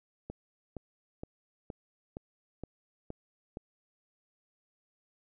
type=click train; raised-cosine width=2 ms; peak=-26 dBFS; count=8; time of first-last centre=0.3-3.571 s; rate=2.14 Hz; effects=none